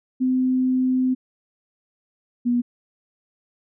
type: tone pair in turn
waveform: sine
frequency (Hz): 256.7 / 242.3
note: C4 / B3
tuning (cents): -33 / -33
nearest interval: minor second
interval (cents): 100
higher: first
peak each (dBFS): -17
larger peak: neither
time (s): 0.2-1.15 / 2.45-2.62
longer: first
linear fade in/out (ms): 20
effects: none